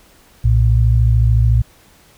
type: tone pair together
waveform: sine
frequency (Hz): 61.17 / 114.9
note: B1 / A#2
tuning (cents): -16 / -25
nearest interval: major seventh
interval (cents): 1091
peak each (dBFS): -12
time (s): 0.44-1.62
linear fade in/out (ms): 10
effects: pink hiss -49 dBFS RMS until 2.17 s